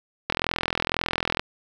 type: click train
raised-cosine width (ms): 0.3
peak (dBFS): -6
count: 47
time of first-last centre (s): 0.3-1.395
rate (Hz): 42
effects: 7-bit